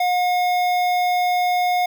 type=tone with notch filter; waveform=square; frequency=720 Hz; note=F#5; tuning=47 cents flat; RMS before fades=-19 dBFS; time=0-1.86 s; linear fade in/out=5 ms; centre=8800 Hz; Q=0.55; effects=none

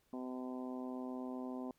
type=harmonic tone; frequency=127.4 Hz; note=C3; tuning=46 cents flat; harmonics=2 / 3 / 4 / 5 / 6 / 7 / 8; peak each=-41 / -49 / -52 / -51 / -54 / -56 / -55 dBFS; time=0.13-1.71 s; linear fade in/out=2 ms; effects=pink hiss -75 dBFS RMS until 1.78 s + MP3 96 kbps

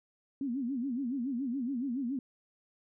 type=tone with vibrato; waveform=sine; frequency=256.3 Hz; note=C4; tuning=36 cents flat; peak=-31 dBFS; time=0.41-2.19 s; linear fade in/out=2 ms; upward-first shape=sine; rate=7.1 Hz; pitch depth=180 cents each way; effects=none

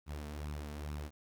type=tone with flanger; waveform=sawtooth; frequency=74.2 Hz; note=D2; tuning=18 cents sharp; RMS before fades=-42 dBFS; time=0.06-1.11 s; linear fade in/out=50 ms; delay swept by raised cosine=0.75 to 4.55 ms; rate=2.3 Hz; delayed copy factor=+0.55; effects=12-bit

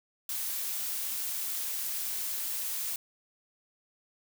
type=noise; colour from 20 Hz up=blue; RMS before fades=-34 dBFS; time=0.29-2.96 s; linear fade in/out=2 ms; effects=none

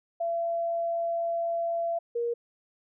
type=tone pair in turn; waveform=sine; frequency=676 / 471.8 Hz; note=E5 / A#4; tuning=+43 / +21 cents; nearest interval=tritone; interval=622 cents; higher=first; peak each=-26 dBFS; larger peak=neither; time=0.2-1.99 / 2.15-2.34 s; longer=first; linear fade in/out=10 ms; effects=none

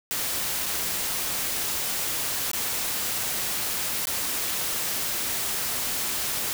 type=noise with dropouts; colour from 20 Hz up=white; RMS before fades=-28 dBFS; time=0.11-6.53 s; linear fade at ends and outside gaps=0 ms; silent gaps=0.659-0.663 / 2.515-2.533 / 4.055-4.071 s; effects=none

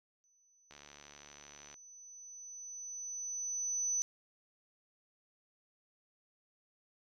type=tone with exponential growth; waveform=sine; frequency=6000 Hz; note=F#8; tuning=23 cents sharp; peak=-30 dBFS; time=0.24-4.02 s; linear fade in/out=0 ms; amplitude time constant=820 ms
type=click train; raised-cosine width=0.2 ms; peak=-35 dBFS; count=76; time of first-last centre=0.71-1.742 s; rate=72.7 Hz
effects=none

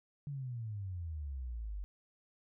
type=exponential sweep; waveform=sine; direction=down; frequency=146.83 to 47.29 Hz; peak=-38 dBFS; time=0.27-1.84 s; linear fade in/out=0 ms; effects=none

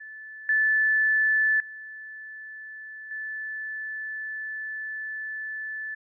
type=tone with level steps; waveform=sine; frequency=1745 Hz; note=A6; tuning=15 cents flat; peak=-39 / -19 / -38 / -31 dBFS; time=0-5.95 s; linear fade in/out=10 ms; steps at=0.49 / 1.6 / 3.11 s; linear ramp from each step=2 ms; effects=none

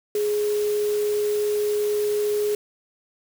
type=tone in noise; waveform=sine; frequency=417.7 Hz; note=G#4; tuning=10 cents sharp; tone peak=-20 dBFS; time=0.15-2.55 s; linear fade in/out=2 ms; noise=white; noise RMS=-37 dBFS; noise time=0.15-2.55 s; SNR=+14 dB; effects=none

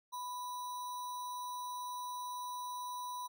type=tone with sample-and-hold; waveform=sine; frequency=991 Hz; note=B5; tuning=6 cents sharp; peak=-39 dBFS; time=0.12-3.28 s; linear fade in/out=20 ms; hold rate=4900 Hz; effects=none

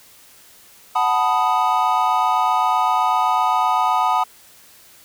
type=chord; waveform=triangle; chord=B dominant seventh; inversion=second; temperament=equal; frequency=740 / 880 / 987.8 / 1244.5 Hz; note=F#5 / A5 / B5 / D#6; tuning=0 / 0 / 0 / 0 cents; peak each=-19 dBFS; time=0.95-4.24 s; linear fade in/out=10 ms; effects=white hiss -48 dBFS RMS until 5.04 s

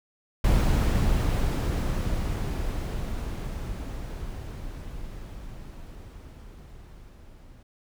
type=noise with level ramp; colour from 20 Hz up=brown; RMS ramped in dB=-20 to -49 dBFS; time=0.44-7.63 s; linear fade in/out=5 ms; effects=none

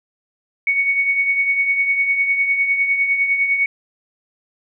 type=tone with tremolo; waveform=sine; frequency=2227 Hz; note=C#7; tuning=7 cents sharp; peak=-12 dBFS; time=0.67-3.66 s; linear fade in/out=2 ms; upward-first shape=triangle; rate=9.9 Hz; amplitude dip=60%; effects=none

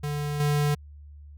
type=tone with level steps; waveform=square; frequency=146.83 Hz; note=D3; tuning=in tune; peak=-28 / -22 dBFS; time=0.03-0.75 s; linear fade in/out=10 ms; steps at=0.4 s; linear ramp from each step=2 ms; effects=added 73 Hz sine -43 dBFS peak until 1.37 s

